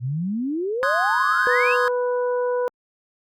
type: exponential sweep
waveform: sine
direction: up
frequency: 116.54 to 2879 Hz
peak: -22 dBFS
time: 0-1.77 s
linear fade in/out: 50 ms
type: chord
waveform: triangle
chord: Ab dominant seventh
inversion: first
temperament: equal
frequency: 1046.5 / 1244.5 / 1480 / 1661.2 Hz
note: C6 / Eb6 / Gb6 / Ab6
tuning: 0 / 0 / 0 / 0 cents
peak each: -23 dBFS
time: 0.83-1.88 s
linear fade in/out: 0 ms
type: harmonic tone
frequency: 493.2 Hz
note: B4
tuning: 2 cents flat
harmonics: 1 / 2 / 3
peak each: -20 / -29 / -36 dBFS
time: 1.47-2.68 s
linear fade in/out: 0 ms
effects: Opus 48 kbps